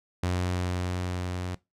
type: tone with level ramp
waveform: sawtooth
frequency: 90.2 Hz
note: F#2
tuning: 44 cents flat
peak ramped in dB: -21 to -27 dBFS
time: 0.23-1.55 s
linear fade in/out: 5 ms
effects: noise-tail reverb RT60 0.2 s tail -20 dB re dry + low-pass 9000 Hz 12 dB/octave